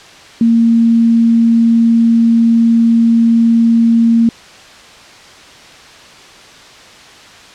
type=tone; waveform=sine; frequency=230.3 Hz; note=A#3; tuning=21 cents flat; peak=-6 dBFS; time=0.41-4.29 s; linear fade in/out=2 ms; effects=white hiss -37 dBFS RMS until 7.54 s + low-pass 5000 Hz 12 dB/octave